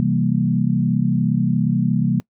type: chord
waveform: sine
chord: C dominant seventh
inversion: none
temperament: equal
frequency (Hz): 130.81 / 164.81 / 196 / 233.1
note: C3 / E3 / G3 / Bb3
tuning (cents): 0 / 0 / 0 / 0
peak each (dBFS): -21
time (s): 0-2.2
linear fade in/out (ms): 0
effects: noise-tail reverb RT60 0.1 s tail -25 dB re dry